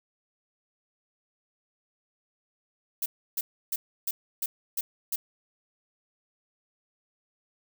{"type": "noise bursts", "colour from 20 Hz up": "violet", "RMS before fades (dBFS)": -29, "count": 7, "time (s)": [3.02, 5.16], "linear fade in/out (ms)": 5, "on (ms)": 40, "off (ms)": 310, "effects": []}